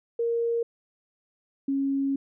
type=tone pair in turn; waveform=sine; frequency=466.2 / 274.5 Hz; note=A#4 / C#4; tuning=0 / -17 cents; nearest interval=major sixth; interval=917 cents; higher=first; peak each=-23 dBFS; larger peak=neither; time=0.19-0.63 / 1.68-2.16 s; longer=second; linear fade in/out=5 ms; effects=none